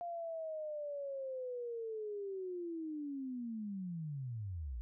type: linear sweep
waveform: sine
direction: down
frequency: 698.5 to 53.3 Hz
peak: -39 dBFS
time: 0.01-4.81 s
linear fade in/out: 0 ms
effects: none